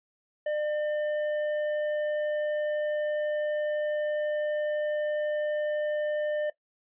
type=tone with tanh clipping; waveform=triangle; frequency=601 Hz; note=D5; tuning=40 cents sharp; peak=-28 dBFS; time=0.46-6.5 s; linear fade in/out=5 ms; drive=12 dB; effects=noise-tail reverb RT60 0.1 s tail -18 dB re dry + resampled to 8000 Hz